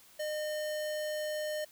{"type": "tone", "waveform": "square", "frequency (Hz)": 609, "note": "D#5", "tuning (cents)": -37, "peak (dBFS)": -34, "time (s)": [0.19, 1.65], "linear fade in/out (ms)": 10, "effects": ["white hiss -59 dBFS RMS until 1.71 s"]}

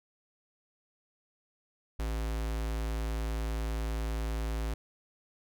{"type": "tone with notch filter", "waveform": "square", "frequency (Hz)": 55, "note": "A1", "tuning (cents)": 0, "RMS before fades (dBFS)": -33, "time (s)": [1.99, 4.74], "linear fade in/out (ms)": 5, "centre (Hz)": 120, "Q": 1.2, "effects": []}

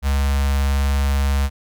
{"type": "tone with notch filter", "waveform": "square", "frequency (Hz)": 69.3, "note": "C#2", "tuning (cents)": 0, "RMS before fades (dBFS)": -18, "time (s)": [0.02, 1.5], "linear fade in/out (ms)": 50, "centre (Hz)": 330, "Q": 0.65, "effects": []}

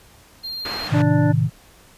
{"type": "tone", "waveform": "triangle", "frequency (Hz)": 4195, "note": "C8", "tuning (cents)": 4, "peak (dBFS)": -26, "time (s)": [0.43, 0.89], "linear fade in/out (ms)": 20}
{"type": "low-pass noise", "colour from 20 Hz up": "white", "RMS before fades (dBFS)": -31, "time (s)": [0.65, 1.02], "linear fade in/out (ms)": 2, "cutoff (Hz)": 2000, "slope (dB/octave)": 12}
{"type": "chord", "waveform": "sine", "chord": "A diminished", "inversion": "none", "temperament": "just", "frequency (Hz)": [110, 132, 158.4], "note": ["A2", "C3", "Eb3"], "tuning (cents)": [0, 16, 31], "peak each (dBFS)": [-20, -20, -19], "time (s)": [0.89, 1.5], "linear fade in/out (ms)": 50}
{"type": "harmonic tone", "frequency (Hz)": 293.7, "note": "D4", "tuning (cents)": 0, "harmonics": [1, 2, 3, 5, 6], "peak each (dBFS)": [-19, -25, -29, -33, -35], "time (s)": [0.93, 1.33], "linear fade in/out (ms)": 20}
{"effects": ["pink hiss -50 dBFS RMS until 1.97 s", "resampled to 32000 Hz"]}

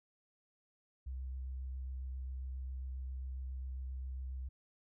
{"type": "tone with vibrato", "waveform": "sine", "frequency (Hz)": 64.9, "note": "C2", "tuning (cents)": -13, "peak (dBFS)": -39, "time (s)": [1.06, 4.49], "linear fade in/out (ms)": 10, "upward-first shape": "sine", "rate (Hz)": 7.4, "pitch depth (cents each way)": 14, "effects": []}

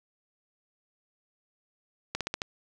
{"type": "slowing click train", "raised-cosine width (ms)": 0.2, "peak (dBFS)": -13, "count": 5, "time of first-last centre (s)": [2.15, 2.418], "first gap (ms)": 57, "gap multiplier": 1.11, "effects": []}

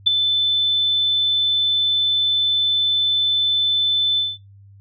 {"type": "tone with ADSR envelope", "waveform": "sine", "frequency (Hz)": 3520, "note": "A7", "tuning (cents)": 0, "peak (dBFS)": -8, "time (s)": [0.06, 4.38], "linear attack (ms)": 14, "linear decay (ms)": 9, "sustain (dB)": -7, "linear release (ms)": 200, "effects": ["noise-tail reverb RT60 0.2 s tail -25 dB re dry", "added 99 Hz sine -43 dBFS peak until 4.8 s"]}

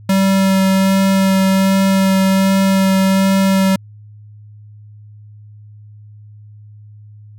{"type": "tone with vibrato", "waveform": "square", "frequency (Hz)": 192.4, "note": "G3", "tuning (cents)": -32, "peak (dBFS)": -11, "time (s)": [0.09, 3.76], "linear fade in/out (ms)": 5, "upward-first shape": "sine", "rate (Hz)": 1.3, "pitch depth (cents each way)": 10, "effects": ["added 105 Hz sine -36 dBFS peak until 7.38 s"]}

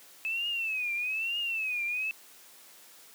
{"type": "tone with vibrato", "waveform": "sine", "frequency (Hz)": 2600, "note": "E7", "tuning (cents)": -24, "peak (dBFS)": -29, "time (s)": [0.25, 2.11], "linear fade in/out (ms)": 0, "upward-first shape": "triangle", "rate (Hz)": 1.1, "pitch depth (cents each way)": 170, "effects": ["white hiss -54 dBFS RMS until 3.14 s", "high-pass 200 Hz 12 dB/octave"]}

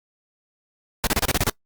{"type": "noise bursts", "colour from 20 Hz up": "pink", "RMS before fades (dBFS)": -20, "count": 8, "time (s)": [1.04, 1.497], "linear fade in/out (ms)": 0, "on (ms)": 30, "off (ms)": 31, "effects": ["noise-tail reverb RT60 0.1 s tail -24 dB re dry", "Opus 48 kbps"]}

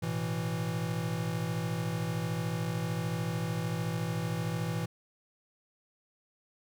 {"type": "chord", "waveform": "square", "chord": "A suspended second", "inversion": "none", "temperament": "equal", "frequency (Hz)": [110, 123.47, 164.81], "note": ["A2", "B2", "E3"], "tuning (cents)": [0, 0, 0], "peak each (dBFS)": [-37, -38, -34], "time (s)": [0.02, 4.86], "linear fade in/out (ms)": 10, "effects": []}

